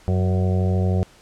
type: harmonic tone with a mistuned harmonic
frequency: 93 Hz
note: F#2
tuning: 9 cents sharp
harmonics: 1 / 2 / 4 / 5 / 6 / 7 / 8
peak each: -18 / -24 / -30 / -32 / -34 / -35 / -36 dBFS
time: 0.08-1.03 s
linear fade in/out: 0 ms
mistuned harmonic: 2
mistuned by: -22 cents
effects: pink hiss -51 dBFS RMS until 1.21 s + low-pass 9000 Hz 12 dB/octave